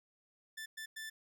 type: tone bursts at uneven times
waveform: sawtooth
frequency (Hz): 1762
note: A6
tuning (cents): +2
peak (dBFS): -39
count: 3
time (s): 0.57-0.66 / 0.77-0.86 / 0.96-1.1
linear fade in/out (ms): 10
effects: none